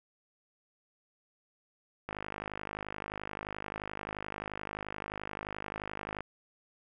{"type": "click train", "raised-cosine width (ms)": 0.5, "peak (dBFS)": -22, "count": 213, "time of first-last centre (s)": [2.09, 6.207], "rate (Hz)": 51.5, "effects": []}